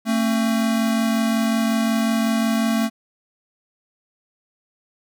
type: tone pair together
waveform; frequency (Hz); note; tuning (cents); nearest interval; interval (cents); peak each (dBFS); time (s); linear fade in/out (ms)
square; 224.1 / 269.6; A3 / C#4; +32 / -48; minor third; 320; -19 / -26; 0.05-2.9; 50
effects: none